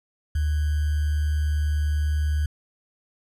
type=tone with sample-and-hold; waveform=sine; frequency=74.9 Hz; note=D2; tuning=35 cents sharp; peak=-20 dBFS; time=0.35-2.46 s; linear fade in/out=5 ms; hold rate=1575 Hz; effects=resampled to 32000 Hz